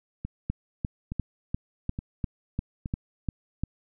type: two click trains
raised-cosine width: 5 ms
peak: -15 / -20 dBFS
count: 10 / 4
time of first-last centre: 0.5-3.636 / 0.25-2.859 s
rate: 2.87 / 1.15 Hz
effects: none